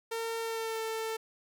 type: tone with pitch glide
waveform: sawtooth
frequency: 455.5 to 445.4 Hz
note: A#4 to A4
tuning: -40 to +21 cents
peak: -29 dBFS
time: 0.11-1.17 s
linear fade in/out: 10 ms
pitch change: -39 cents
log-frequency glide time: 0.4-0.82 s
effects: none